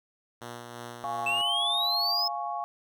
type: tone with tremolo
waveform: 5% pulse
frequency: 120 Hz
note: B2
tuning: 49 cents flat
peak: -27 dBFS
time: 0.41-1.42 s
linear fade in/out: 10 ms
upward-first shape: sine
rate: 2.9 Hz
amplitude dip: 35%
type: chord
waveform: sine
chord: Db major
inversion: first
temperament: equal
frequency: 698.5 / 830.6 / 1108.7 Hz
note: F5 / Ab5 / Db6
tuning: 0 / 0 / 0 cents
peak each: -34 / -34 / -35 dBFS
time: 1.04-2.64 s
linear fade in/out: 0 ms
type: exponential sweep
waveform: triangle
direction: up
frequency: 2637 to 5210 Hz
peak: -24 dBFS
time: 1.26-2.28 s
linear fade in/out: 5 ms
effects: none